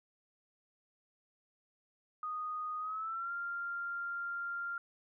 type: tone with pitch glide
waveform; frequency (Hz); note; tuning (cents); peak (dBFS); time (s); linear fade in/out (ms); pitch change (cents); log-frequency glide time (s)
sine; 1240 to 1391.9; D#6 to F6; -6 to -6; -36; 2.23-4.78; 2; +200; 2.79-3.32
effects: none